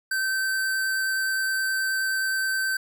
square tone with vibrato, 1547 Hz, G6, 23 cents flat, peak -24 dBFS, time 0.11-2.77 s, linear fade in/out 5 ms, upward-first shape triangle, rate 9.5 Hz, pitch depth 8 cents each way, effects none

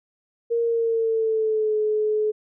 sine tone with pitch glide, 466.2 to 427.5 Hz, A#4 to A4, 0 to -50 cents, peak -19 dBFS, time 0.5-2.32 s, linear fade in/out 20 ms, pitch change -150 cents, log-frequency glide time 0.62-1.76 s, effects none

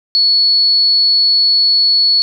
sine tone, 4400 Hz, C#8, 14 cents flat, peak -8 dBFS, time 0.15-2.22 s, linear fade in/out 0 ms, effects none

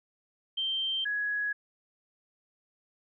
sine tone pair in turn, 3140 / 1673 Hz, G7 / G#6, +2 / +12 cents, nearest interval major seventh, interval 1090 cents, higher first, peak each -28 dBFS, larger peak neither, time 0.57-1.05 / 1.05-1.53 s, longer neither, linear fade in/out 10 ms, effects none

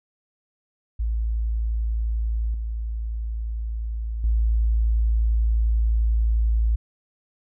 sine tone with level steps, 55.7 Hz, A1, 22 cents sharp, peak -21 / -25 / -17 dBFS, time 0.99-6.76 s, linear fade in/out 10 ms, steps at 2.54 / 4.24 s, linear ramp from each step 2 ms, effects none

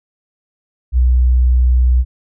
sine tone, 62.2 Hz, B1, 13 cents sharp, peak -8 dBFS, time 0.92-2.05 s, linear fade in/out 50 ms, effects none

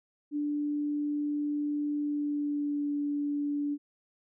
sine tone with pitch glide, 293.7 to 289.8 Hz, D4 to D4, 0 to -23 cents, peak -28 dBFS, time 0.31-3.78 s, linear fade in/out 50 ms, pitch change -23 cents, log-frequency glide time 1.97-2.91 s, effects none

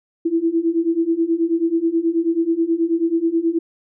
sine beating tone pair, 326.6 / 335.9 Hz, E4 / E4, -16 / +33 cents, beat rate 9.3 Hz, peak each -20 / -18 dBFS, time 0.25-3.59 s, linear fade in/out 10 ms, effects none

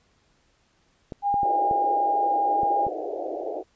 clicks, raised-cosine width 2 ms, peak -20 dBFS, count 6, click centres 1.122 / 1.342 / 1.432 / 1.712 / 2.633 / 2.867 s
sine tone, 810 Hz, G#5, 43 cents flat, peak -20 dBFS, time 1.22-2.9 s, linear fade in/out 50 ms
white band-pass noise, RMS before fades -31 dBFS, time 1.42-3.64 s, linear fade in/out 50 ms, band 310 to 760 Hz, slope 96 dB/octave
effects pink hiss -65 dBFS RMS until 3.75 s + resampled to 16000 Hz

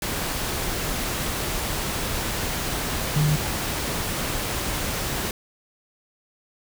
sine tone in noise, 150.2 Hz, D3, 39 cents sharp, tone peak -18 dBFS, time 3.16-3.36 s, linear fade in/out 2 ms, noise pink, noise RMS -27 dBFS, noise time 0.02-5.31 s, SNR +6 dB, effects none

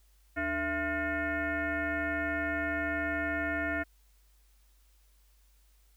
sine tone with frequency modulation, 1046.5 Hz, C6, in tune, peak -29 dBFS, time 0.36-3.84 s, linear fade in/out 20 ms, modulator 375 Hz, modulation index 2.6, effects added 50 Hz sine -61 dBFS peak until 5.96 s + white hiss -70 dBFS RMS until 5.96 s

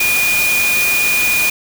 sine tone in noise, 2445 Hz, D#7, 31 cents flat, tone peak -13 dBFS, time 0-1.5 s, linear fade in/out 5 ms, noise white, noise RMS -19 dBFS, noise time 0-1.5 s, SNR +3 dB, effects none

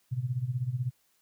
sine tone with tremolo, 125.1 Hz, B2, 23 cents sharp, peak -25 dBFS, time 0.11-0.91 s, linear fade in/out 20 ms, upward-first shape sine, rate 16 Hz, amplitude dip 80%, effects white hiss -70 dBFS RMS until 1.21 s

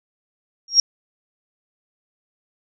sine tone with exponential growth, 5588 Hz, F8, in tune, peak -5 dBFS, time 0.68-0.8 s, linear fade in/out 2 ms, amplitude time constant 26 ms, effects none

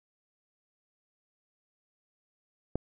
click, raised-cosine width 2 ms, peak -16 dBFS, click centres 2.756 s, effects none

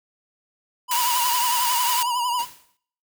square tone with vibrato, 971 Hz, B5, 30 cents flat, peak -22 dBFS, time 0.88-2.46 s, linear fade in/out 50 ms, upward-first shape triangle, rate 11 Hz, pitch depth 82 cents each way
white high-pass noise, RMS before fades -25 dBFS, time 0.91-2.03 s, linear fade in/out 2 ms, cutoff 920 Hz, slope 24 dB/octave
white noise with exponential decay, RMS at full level -33 dBFS, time 2.39-2.77 s, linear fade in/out 1 ms, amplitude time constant 82 ms
effects noise-tail reverb RT60 0.6 s tail -21 dB re dry

